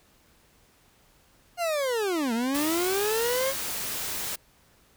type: linear two-way sweep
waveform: 40% pulse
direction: down then up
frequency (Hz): 717 to 221.3 to 551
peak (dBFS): -24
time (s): 1.57-3.54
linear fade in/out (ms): 50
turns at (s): 2.33
type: noise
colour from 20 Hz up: white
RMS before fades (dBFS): -32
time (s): 2.54-4.36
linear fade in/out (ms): 10
effects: pink hiss -61 dBFS RMS until 4.96 s